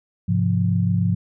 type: chord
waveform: sine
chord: F minor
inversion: first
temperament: equal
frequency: 103.83 / 130.81 / 174.61 Hz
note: Ab2 / C3 / F3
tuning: 0 / 0 / 0 cents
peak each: -20 / -25 / -20 dBFS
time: 0.28-1.15 s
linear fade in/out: 10 ms
effects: none